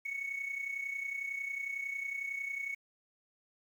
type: tone with amplitude modulation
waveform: sine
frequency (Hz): 2217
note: C#7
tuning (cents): 0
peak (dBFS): -31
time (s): 0.05-2.75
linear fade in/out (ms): 10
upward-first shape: sine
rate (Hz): 31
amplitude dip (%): 70
effects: tanh soft clip ceiling -31 dBFS + 10-bit